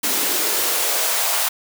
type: noise with high-pass filter sweep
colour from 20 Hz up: white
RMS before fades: -20 dBFS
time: 0.03-1.49 s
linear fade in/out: 10 ms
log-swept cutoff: 250 to 790 Hz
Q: 1.9
effects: none